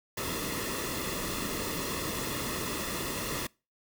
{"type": "noise with comb filter", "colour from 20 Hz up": "pink", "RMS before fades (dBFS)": -34, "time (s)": [0.17, 3.47], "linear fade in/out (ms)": 5, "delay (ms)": 1.3, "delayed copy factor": -0.65, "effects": ["noise-tail reverb RT60 0.3 s tail -25 dB re dry"]}